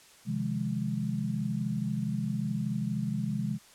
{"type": "chord", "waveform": "sine", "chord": "F minor seventh", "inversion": "second", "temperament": "equal", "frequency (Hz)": [130.81, 155.56, 174.61, 207.7], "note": ["C3", "Eb3", "F3", "Ab3"], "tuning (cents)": [0, 0, 0, 0], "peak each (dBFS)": [-34, -36, -36, -32], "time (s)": [0.25, 3.59], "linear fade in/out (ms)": 50, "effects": ["white hiss -56 dBFS RMS until 3.74 s", "low-pass 10000 Hz 12 dB/octave"]}